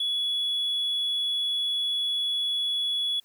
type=tone; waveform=triangle; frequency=3388 Hz; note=G#7; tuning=34 cents sharp; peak=-22 dBFS; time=0-3.2 s; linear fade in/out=5 ms; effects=tanh soft clip ceiling -20 dBFS + white hiss -64 dBFS RMS until 3.24 s